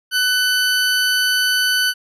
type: tone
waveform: 20% pulse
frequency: 1500 Hz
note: F#6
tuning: 23 cents sharp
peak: -10 dBFS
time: 0.11-1.94 s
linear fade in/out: 50 ms
effects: resampled to 32000 Hz